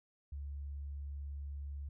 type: tone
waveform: sine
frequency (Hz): 70.9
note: C#2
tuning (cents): +40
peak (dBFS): -40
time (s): 0.32-1.89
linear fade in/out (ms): 5
effects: none